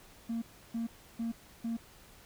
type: tone bursts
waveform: triangle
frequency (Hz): 230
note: A#3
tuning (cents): -23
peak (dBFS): -29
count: 4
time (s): 0.29-1.77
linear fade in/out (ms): 10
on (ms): 130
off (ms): 320
effects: tanh soft clip ceiling -27 dBFS + pink hiss -57 dBFS RMS until 2.25 s